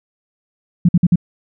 sine tone bursts, 174.61 Hz, F3, in tune, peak -7 dBFS, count 4, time 0.85-1.158 s, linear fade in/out 5 ms, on 38 ms, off 52 ms, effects none

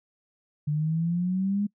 sine exponential sweep, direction up, 146.83 to 207.7 Hz, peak -23 dBFS, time 0.67-1.67 s, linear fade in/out 10 ms, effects noise-tail reverb RT60 0.1 s tail -24 dB re dry

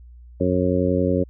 harmonic tone, 90.9 Hz, F#2, 30 cents flat, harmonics 1 / 2 / 3 / 4 / 5 / 6, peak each -25 / -24 / -23 / -26 / -25 / -24 dBFS, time 0.4-1.24 s, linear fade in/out 10 ms, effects added 60 Hz sine -41 dBFS peak until 1.29 s

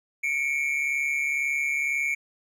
triangle tone pair together, 2198 / 2340 Hz, C#7 / D7, -15 / -7 cents, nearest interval minor second, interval 108 cents, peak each -25 / -25 dBFS, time 0.23-2.15 s, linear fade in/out 10 ms, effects none

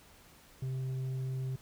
triangle tone with tanh clipping, 130.81 Hz, C3, in tune, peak -34 dBFS, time 0.62-1.56 s, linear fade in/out 5 ms, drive 9 dB, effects pink hiss -59 dBFS RMS until 1.61 s

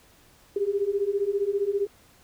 sine beating tone pair, 392 / 407 Hz, G4 / G#4, 0 / -35 cents, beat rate 15 Hz, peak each -27 / -25 dBFS, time 0.56-1.87 s, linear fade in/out 5 ms, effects pink hiss -57 dBFS RMS until 2.23 s

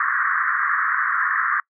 pink band-pass noise, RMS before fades -21 dBFS, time 0-1.6 s, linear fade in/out 2 ms, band 1100 to 1900 Hz, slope 96 dB/octave, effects noise-tail reverb RT60 0.1 s tail -25 dB re dry

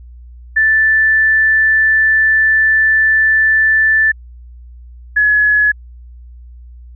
sine tone pair in turn, 1760 / 1696.4 Hz, A6 / G#6, 0 / +36 cents, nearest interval minor second, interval 64 cents, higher first, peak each -8 dBFS, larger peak neither, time 0.56-4.12 / 5.16-5.72 s, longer first, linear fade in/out 10 ms, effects added 60 Hz sine -33 dBFS peak until 6.95 s

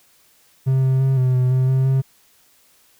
triangle tone with pitch steps, 132.4 / 131.6 / 133.7 / 128.1 / 126.8 / 129.5 / 131.8 / 133.4 Hz, C3 / C3 / C3 / C3 / B2 / C3 / C3 / C3, +21 / +10 / +38 / -36 / +46 / -17 / +13 / +34 cents, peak -12 dBFS, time 0.66-2.02 s, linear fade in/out 20 ms, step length 170 ms, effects white hiss -56 dBFS RMS until 2.99 s

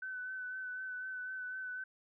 sine tone with vibrato, 1511 Hz, F#6, 36 cents sharp, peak -39 dBFS, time 0.02-1.84 s, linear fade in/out 5 ms, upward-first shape sine, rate 4 Hz, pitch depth 23 cents each way, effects none

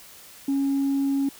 sine tone, 275.9 Hz, C#4, 8 cents flat, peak -19 dBFS, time 0.48-1.29 s, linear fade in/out 5 ms, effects tanh soft clip ceiling -18 dBFS + white hiss -47 dBFS RMS until 1.39 s

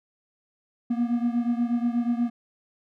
triangle beating tone pair, 235.8 / 244.1 Hz, A#3 / B3, +20 / -20 cents, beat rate 8.3 Hz, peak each -22 / -25 dBFS, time 0.9-2.3 s, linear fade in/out 10 ms, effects none

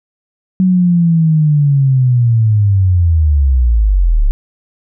sine linear sweep, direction down, 187.9 to 32.7 Hz, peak -7 dBFS, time 0.6-4.31 s, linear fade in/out 0 ms, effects none

